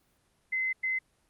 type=tone bursts at uneven times; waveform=sine; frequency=2053 Hz; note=C7; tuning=33 cents flat; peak=-27 dBFS; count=2; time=0.52-0.73 / 0.83-0.99 s; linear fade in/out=10 ms; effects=pink hiss -70 dBFS RMS until 1.29 s + Opus 24 kbps